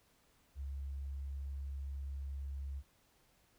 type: tone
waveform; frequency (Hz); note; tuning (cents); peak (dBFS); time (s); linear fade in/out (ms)
sine; 68.9; C#2; -10; -39; 0.55-2.83; 50
effects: pink hiss -71 dBFS RMS until 3.58 s